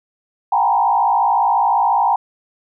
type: tone with frequency modulation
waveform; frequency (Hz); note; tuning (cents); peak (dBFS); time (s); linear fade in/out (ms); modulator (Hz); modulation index
sine; 867; A5; -26; -12; 0.52-2.16; 5; 54.3; 2.1
effects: none